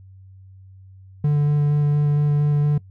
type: tone with vibrato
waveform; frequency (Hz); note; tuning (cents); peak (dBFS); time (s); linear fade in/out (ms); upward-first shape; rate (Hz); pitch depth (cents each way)
triangle; 146.83; D3; 0; -13; 1.24-2.78; 5; square; 4.3; 8
effects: noise-tail reverb RT60 0.1 s tail -21 dB re dry + added 95 Hz sine -42 dBFS peak until 2.9 s